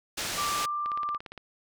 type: low-pass noise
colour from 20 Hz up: white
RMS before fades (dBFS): -33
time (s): 0.17-0.66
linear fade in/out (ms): 10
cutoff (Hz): 6700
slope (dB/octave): 12
type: tone with pitch glide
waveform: sine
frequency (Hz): 1174.7 to 1184.2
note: D6 to D6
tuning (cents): 0 to +14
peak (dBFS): -28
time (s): 0.37-1.18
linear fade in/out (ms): 20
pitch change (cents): +14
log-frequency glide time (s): 0.53-0.6
type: click train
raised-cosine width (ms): 0.3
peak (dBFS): -25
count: 10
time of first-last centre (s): 0.86-1.377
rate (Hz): 17.4
effects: none